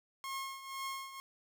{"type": "tone with tremolo", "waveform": "sawtooth", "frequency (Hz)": 1079, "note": "C#6", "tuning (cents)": -47, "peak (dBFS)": -33, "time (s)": [0.24, 1.2], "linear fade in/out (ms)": 0, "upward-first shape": "triangle", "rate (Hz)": 2, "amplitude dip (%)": 75, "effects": []}